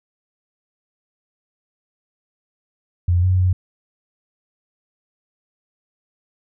sine tone with pitch steps, 88 / 92.3 / 91.6 Hz, F2 / F#2 / F#2, +14 / -4 / -17 cents, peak -13 dBFS, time 3.08-3.53 s, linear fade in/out 5 ms, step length 150 ms, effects none

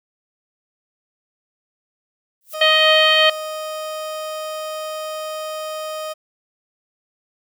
violet noise with exponential growth, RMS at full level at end -31 dBFS, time 2.41-2.54 s, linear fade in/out 1 ms, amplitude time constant 28 ms
30% pulse tone, 622.3 Hz, D#5, in tune, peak -23 dBFS, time 2.53-6.14 s, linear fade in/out 20 ms
harmonic tone, 625 Hz, D#5, 8 cents sharp, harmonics 1 / 2 / 3 / 4 / 5 / 6 / 7, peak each -17 / -21 / -19 / -21 / -15 / -27 / -26 dBFS, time 2.61-3.3 s, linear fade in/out 5 ms
effects none

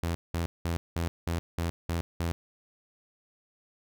sawtooth tone bursts, 84.3 Hz, E2, 39 cents sharp, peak -24 dBFS, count 8, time 0.03-2.32 s, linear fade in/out 0 ms, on 120 ms, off 190 ms, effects none

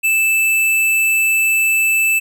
square tone, 2637 Hz, E7, in tune, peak -13 dBFS, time 0.03-2.2 s, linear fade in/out 20 ms, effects none

